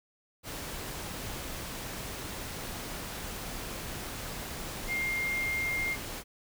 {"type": "tone in noise", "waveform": "sine", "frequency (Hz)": 2117, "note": "C7", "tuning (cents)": 20, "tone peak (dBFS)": -29, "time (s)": [4.87, 5.97], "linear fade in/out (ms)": 50, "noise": "pink", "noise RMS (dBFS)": -39, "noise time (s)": [0.43, 6.24], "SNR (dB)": 7, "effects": []}